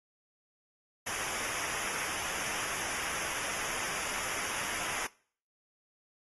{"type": "noise with comb filter", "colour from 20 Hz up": "pink", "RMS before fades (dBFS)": -36, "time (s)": [1.06, 5.07], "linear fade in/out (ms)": 10, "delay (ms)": 0.24, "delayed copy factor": -0.85, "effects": ["noise-tail reverb RT60 0.5 s tail -23 dB re dry", "AAC 32 kbps"]}